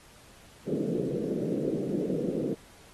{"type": "band-pass noise", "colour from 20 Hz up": "white", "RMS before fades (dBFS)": -30, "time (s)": [0.66, 2.55], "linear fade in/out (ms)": 20, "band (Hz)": [140, 490], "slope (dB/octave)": 48, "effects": ["pink hiss -55 dBFS RMS until 2.93 s", "AAC 32 kbps"]}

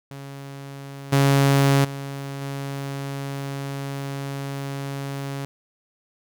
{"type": "tone with level steps", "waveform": "sawtooth", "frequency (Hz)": 138.59, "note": "C#3", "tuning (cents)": 0, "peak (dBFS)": [-31, -11, -26, -24], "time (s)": [0.11, 5.45], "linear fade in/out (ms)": 0, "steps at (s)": [1.12, 1.84, 2.41], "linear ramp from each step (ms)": 10, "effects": []}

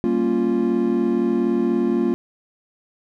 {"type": "chord", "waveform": "triangle", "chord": "G half-diminished seventh", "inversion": "none", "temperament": "equal", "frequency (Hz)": [196, 233.1, 277.2, 349.2], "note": ["G3", "Bb3", "Db4", "F4"], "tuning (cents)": [0, 0, 0, 0], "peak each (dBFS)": [-25, -19, -23, -19], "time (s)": [0.04, 2.14], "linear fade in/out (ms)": 0, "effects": []}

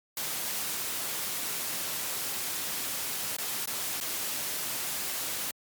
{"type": "noise with dropouts", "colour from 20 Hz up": "white", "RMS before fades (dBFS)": -33, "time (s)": [0.17, 5.51], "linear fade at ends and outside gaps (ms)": 1, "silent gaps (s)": [[3.366, 3.384], [3.657, 3.674], [4.002, 4.011]], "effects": ["high-pass 100 Hz 12 dB/octave", "MP3 96 kbps"]}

